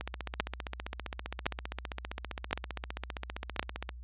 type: two click trains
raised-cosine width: 0.3 ms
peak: -20 / -11 dBFS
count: 60 / 4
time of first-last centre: 0.01-3.892 / 0.4-3.595 s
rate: 15.2 / 0.939 Hz
effects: added 60 Hz sine -43 dBFS peak until 4.03 s + resampled to 8000 Hz